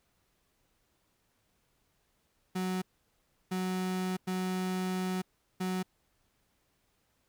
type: tone bursts at uneven times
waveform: 35% pulse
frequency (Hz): 185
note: F#3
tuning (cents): 0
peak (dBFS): -29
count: 4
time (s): 2.55-2.82 / 3.51-4.17 / 4.27-5.22 / 5.6-5.83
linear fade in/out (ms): 10
effects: pink hiss -74 dBFS RMS until 7.28 s